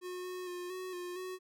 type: tone with pitch steps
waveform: square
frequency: 362.3 / 364.9 / 356.6 / 370.4 / 355.9 / 370.1 Hz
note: F#4 / F#4 / F4 / F#4 / F4 / F#4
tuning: -36 / -24 / +36 / +2 / +33 / 0 cents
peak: -40 dBFS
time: 0.01-1.39 s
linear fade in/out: 50 ms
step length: 230 ms
effects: none